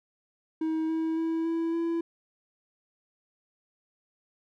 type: tone with pitch steps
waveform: triangle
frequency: 318.4 / 322.3 / 326.2 / 330.2 / 334.2 Hz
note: D#4 / E4 / E4 / E4 / E4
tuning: +40 / -39 / -18 / +3 / +24 cents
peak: -24 dBFS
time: 0.61-2.01 s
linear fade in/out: 5 ms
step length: 280 ms
effects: none